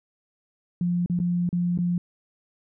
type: tone with dropouts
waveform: sine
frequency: 175.5 Hz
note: F3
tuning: 9 cents sharp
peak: -21 dBFS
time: 0.81-1.98 s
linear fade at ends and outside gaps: 2 ms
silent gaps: 1.061-1.098 / 1.191-1.2 / 1.491-1.528 / 1.776-1.787 s
effects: none